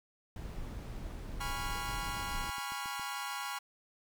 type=noise; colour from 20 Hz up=brown; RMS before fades=-41 dBFS; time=0.36-2.5 s; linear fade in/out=2 ms
type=click train; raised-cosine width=3 ms; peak=-39 dBFS; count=16; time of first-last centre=0.93-2.996 s; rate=7.26 Hz
type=chord; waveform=sawtooth; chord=C# dominant seventh; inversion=second; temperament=equal with one note detuned; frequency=822 / 987.8 / 1108.7 / 1396.9 Hz; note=G#5 / B5 / C#6 / E#6; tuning=-18 / 0 / 0 / 0 cents; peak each=-39 dBFS; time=1.4-3.59 s; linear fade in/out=10 ms
effects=none